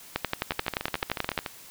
two click trains, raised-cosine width 0.3 ms, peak -14 / -9 dBFS, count 14 / 15, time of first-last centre 0.52-1.462 / 0.16-1.377 s, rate 13.8 / 11.5 Hz, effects white hiss -48 dBFS RMS until 1.7 s

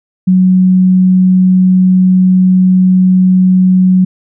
sine tone, 185 Hz, F#3, in tune, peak -4 dBFS, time 0.27-4.05 s, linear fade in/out 10 ms, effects none

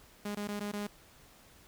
sawtooth tone with dropouts, 205.9 Hz, G#3, 15 cents flat, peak -31 dBFS, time 0.25-0.87 s, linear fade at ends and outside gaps 5 ms, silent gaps 0.35-0.369 / 0.475-0.485 / 0.596-0.605 / 0.717-0.733 s, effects pink hiss -59 dBFS RMS until 1.67 s

